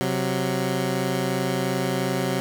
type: tone pair together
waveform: 15% pulse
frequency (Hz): 131.43 / 185.7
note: C3 / F#3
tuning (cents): +8 / +7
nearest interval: tritone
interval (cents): 599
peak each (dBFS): -19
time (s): 0.01-2.4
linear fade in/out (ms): 0
effects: none